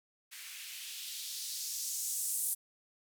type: noise with band-pass filter sweep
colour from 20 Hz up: violet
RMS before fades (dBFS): -39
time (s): 0.31-2.55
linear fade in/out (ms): 20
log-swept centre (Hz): 1900 to 9800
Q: 1.7
effects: none